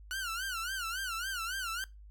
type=tone with vibrato; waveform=sawtooth; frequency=1448 Hz; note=F#6; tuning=38 cents flat; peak=-31 dBFS; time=0.11-1.84 s; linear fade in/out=0 ms; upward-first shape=sine; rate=3.6 Hz; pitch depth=160 cents each way; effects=noise-tail reverb RT60 0.2 s tail -20 dB re dry + added 51 Hz sine -49 dBFS peak until 2.1 s